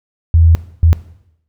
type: tone bursts at uneven times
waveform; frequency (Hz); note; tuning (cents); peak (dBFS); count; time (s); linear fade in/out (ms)
sine; 82.41; E2; 0; -5; 2; 0.34-0.55 / 0.83-0.93; 0
effects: noise-tail reverb RT60 0.8 s tail -17 dB re dry